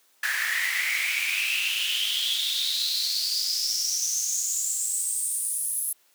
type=noise with high-pass filter sweep; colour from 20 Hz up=pink; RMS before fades=-27 dBFS; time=0.23-5.93 s; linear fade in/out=5 ms; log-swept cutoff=1700 to 11000 Hz; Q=9; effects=white hiss -63 dBFS RMS until 6.14 s + high-pass 300 Hz 12 dB/octave